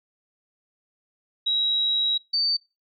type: tone pair in turn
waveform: sine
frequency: 3853 / 4582 Hz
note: B7 / D8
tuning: -44 / -44 cents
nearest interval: minor third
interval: 300 cents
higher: second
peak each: -20 dBFS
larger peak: neither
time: 1.46-2.18 / 2.33-2.57 s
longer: first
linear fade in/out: 10 ms
effects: noise-tail reverb RT60 0.3 s tail -25 dB re dry